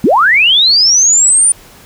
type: linear sweep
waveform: sine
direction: up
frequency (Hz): 169.7 to 9397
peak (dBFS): -5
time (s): 0.04-1.52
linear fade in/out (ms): 2
effects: pink hiss -39 dBFS RMS until 1.85 s